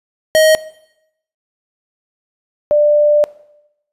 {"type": "tone pair in turn", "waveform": ["square", "sine"], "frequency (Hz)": [628, 592.8], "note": ["D#5", "D5"], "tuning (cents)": [16, 16], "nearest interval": "minor second", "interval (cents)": 100, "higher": "first", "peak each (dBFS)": -8, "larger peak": "neither", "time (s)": [[0.35, 0.55], [2.71, 3.24]], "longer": "second", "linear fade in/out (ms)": 0, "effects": ["noise-tail reverb RT60 0.8 s tail -19 dB re dry", "resampled to 32000 Hz"]}